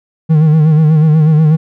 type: tone with vibrato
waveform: triangle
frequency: 155.56 Hz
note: D#3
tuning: in tune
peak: -3 dBFS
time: 0.29-1.57 s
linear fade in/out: 20 ms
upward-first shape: sine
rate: 8.2 Hz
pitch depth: 60 cents each way
effects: none